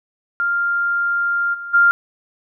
sine tone with level steps, 1396.9 Hz, F6, in tune, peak -16 / -27 / -9 dBFS, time 0.4-1.91 s, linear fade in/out 0 ms, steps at 1.53 / 1.73 s, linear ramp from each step 20 ms, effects none

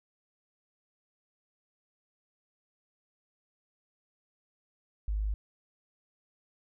sine tone, 51.91 Hz, G#1, in tune, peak -28 dBFS, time 5.08-5.34 s, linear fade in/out 0 ms, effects none

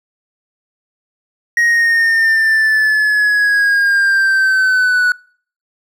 triangle linear sweep, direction down, 1886 to 1470 Hz, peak -8 dBFS, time 1.57-5.12 s, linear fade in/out 2 ms, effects noise-tail reverb RT60 0.5 s tail -24 dB re dry

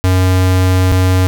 square tone pair in turn, 92.5 / 92.5 Hz, F#2 / F#2, 0 / 0 cents, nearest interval unison, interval 0 cents, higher neither, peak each -9 dBFS, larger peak neither, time 0.04-0.92 / 0.92-1.27 s, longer first, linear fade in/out 0 ms, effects none

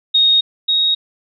sine tone pair in turn, 3729 / 3766 Hz, A#7 / A#7, 0 / +17 cents, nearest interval unison, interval 17 cents, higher second, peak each -9 / -12 dBFS, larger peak first, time 0.14-0.41 / 0.68-0.95 s, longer neither, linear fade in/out 10 ms, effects none

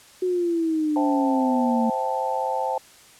sine exponential sweep, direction down, 370 to 226.8 Hz, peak -20 dBFS, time 0.22-1.9 s, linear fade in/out 5 ms
sine chord, A minor seventh, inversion first, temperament equal, 523.3 / 659.3 / 784 / 880 Hz, C5 / E5 / G5 / A5, 0 / 0 / 0 / 0 cents, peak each -28 / -32 / -28 / -26 dBFS, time 0.96-2.78 s, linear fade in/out 2 ms
effects white hiss -50 dBFS RMS until 3.19 s + low-pass 10000 Hz 12 dB/octave

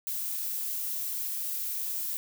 violet noise, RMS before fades -33 dBFS, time 0.07-2.17 s, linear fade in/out 0 ms, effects none

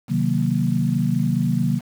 sine chord, C half-diminished seventh, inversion none, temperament equal, 130.81 / 155.56 / 185 / 233.1 Hz, C3 / Eb3 / Gb3 / Bb3, 0 / 0 / 0 / 0 cents, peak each -23 dBFS, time 0.08-1.81 s, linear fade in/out 50 ms, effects 7-bit

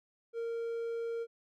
triangle tone, 462.7 Hz, A#4, 13 cents flat, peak -32 dBFS, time 0.33-1.27 s, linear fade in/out 50 ms, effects none

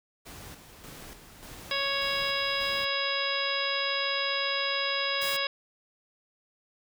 pink noise with tremolo, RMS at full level -45 dBFS, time 0.25-2.86 s, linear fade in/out 20 ms, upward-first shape square, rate 1.7 Hz, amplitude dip 50%
harmonic tone, 554.4 Hz, C#5, in tune, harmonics 1 / 2 / 3 / 4 / 5 / 6 / 7 / 9, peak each -35 / -35 / -35 / -35 / -35 / -35 / -35 / -35 dBFS, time 1.71-5.47 s, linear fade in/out 2 ms
white noise, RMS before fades -37 dBFS, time 5.21-5.37 s, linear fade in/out 10 ms
effects none

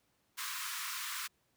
pink high-pass noise, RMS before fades -40 dBFS, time 0.37-1.28 s, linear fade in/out 20 ms, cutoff 1000 Hz, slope 96 dB/octave, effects pink hiss -75 dBFS RMS until 1.56 s + high-pass 80 Hz 12 dB/octave

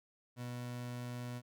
30% pulse tone, 122.5 Hz, B2, 14 cents flat, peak -38 dBFS, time 0.36-1.42 s, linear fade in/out 50 ms, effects none

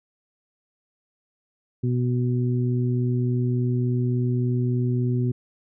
harmonic tone, 123.47 Hz, B2, in tune, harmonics 1 / 2 / 3, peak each -21 / -27 / -31 dBFS, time 1.83-5.32 s, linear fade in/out 10 ms, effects none

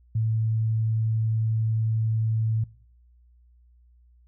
sine tone, 111.1 Hz, A2, 17 cents sharp, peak -21 dBFS, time 0.15-2.64 s, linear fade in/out 5 ms, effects noise-tail reverb RT60 0.6 s tail -23 dB re dry + added 60 Hz sine -54 dBFS peak until 4.27 s

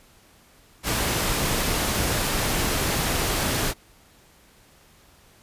pink noise, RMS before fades -24 dBFS, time 0.83-3.74 s, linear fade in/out 50 ms, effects pink hiss -55 dBFS RMS until 5.42 s + resampled to 32000 Hz

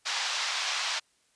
white band-pass noise, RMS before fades -31 dBFS, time 0.05-1 s, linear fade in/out 20 ms, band 740 to 5500 Hz, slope 24 dB/octave, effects white hiss -68 dBFS RMS until 1.35 s + resampled to 22050 Hz

